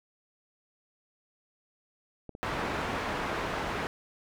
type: clicks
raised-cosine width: 2 ms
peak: -28 dBFS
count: 4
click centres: 2.293 / 2.351 / 2.534 / 2.593 s
type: low-pass noise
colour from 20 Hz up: white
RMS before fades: -33 dBFS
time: 2.43-3.87 s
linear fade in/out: 0 ms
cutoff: 1400 Hz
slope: 12 dB/octave
effects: none